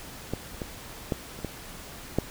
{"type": "clicks", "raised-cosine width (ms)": 2, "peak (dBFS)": [-15, -18, -12, -28, -17, -9], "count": 6, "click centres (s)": [0.336, 0.618, 1.122, 1.39, 1.447, 2.186], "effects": ["pink hiss -43 dBFS RMS until 2.3 s"]}